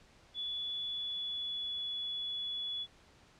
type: tone with pitch glide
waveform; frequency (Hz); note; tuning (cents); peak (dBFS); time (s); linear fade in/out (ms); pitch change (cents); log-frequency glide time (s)
sine; 3428 to 3408; A7 to G#7; -46 to +44; -35; 0.34-2.87; 50; -10; 0.83-1.88
effects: pink hiss -62 dBFS RMS until 3.39 s + low-pass 6000 Hz 12 dB/octave